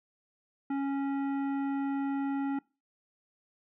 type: tone with hard clipping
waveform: sine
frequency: 276.4 Hz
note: C#4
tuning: 5 cents flat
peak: -31 dBFS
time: 0.7-2.59 s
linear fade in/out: 5 ms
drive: 14 dB
effects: noise-tail reverb RT60 0.3 s tail -23 dB re dry + low-pass 2000 Hz 12 dB/octave